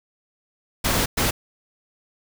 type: noise bursts at uneven times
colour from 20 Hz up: pink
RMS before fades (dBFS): -21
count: 2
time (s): 0.84-1.06 / 1.17-1.31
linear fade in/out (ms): 10
effects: none